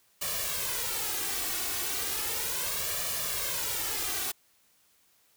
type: noise with flanger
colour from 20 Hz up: white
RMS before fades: -32 dBFS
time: 0.21-4.32 s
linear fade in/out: 10 ms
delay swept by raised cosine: 1.7 to 2.7 ms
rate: 0.35 Hz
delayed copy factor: +0.7
effects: white hiss -66 dBFS RMS until 5.36 s